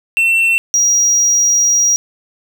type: tone pair in turn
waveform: triangle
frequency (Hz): 2698 / 5733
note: E7 / F8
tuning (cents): +40 / +44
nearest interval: octave + minor second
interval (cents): 1304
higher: second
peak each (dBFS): -8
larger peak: neither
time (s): 0.17-0.58 / 0.74-1.96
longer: second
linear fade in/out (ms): 0
effects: none